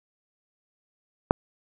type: click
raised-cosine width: 1 ms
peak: -3 dBFS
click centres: 1.309 s
effects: none